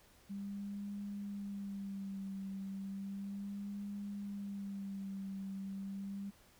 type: tone with vibrato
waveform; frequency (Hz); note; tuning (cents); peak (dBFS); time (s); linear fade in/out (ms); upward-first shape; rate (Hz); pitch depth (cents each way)
sine; 198.3; G3; +20; -40; 0.29-6.31; 20; sine; 0.34; 37
effects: pink hiss -65 dBFS RMS until 6.59 s